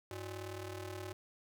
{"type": "ring-modulated tone", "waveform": "sawtooth", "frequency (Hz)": 233.1, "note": "A#3", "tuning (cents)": 0, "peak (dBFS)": -35, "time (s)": [0.11, 1.13], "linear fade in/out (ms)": 2, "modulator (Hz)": 136, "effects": []}